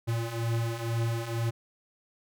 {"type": "beating tone pair", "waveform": "square", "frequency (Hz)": [114.2, 116.3], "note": ["A#2", "A#2"], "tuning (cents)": [-35, -4], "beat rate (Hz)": 2.1, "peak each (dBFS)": [-34, -30], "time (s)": [0.07, 1.51], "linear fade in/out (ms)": 20, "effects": []}